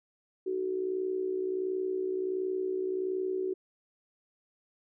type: tone with amplitude modulation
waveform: sine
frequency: 374.6 Hz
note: F#4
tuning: 21 cents sharp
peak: -26 dBFS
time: 0.46-3.54 s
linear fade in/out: 10 ms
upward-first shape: sine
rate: 61.4 Hz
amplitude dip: 65%
effects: none